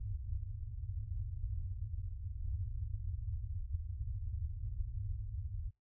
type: low-pass noise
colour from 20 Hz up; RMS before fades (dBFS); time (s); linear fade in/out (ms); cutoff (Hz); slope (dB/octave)
white; -40; 0-5.71; 10; 110; 96
effects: noise-tail reverb RT60 0.2 s tail -26 dB re dry